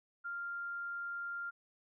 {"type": "tone", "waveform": "sine", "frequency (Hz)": 1395, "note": "F6", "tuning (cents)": -2, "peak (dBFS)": -38, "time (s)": [0.24, 1.51], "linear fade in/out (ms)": 20, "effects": []}